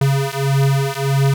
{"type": "beating tone pair", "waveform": "square", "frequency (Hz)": [136.5, 138.1], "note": ["C#3", "C#3"], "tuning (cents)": [-26, -6], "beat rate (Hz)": 1.6, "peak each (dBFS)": -18, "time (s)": [0.01, 1.34], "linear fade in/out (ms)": 5, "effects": []}